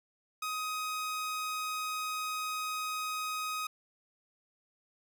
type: tone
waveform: sawtooth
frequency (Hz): 1256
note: D#6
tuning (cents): +16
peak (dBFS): -30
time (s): 0.42-3.67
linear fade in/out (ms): 5
effects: none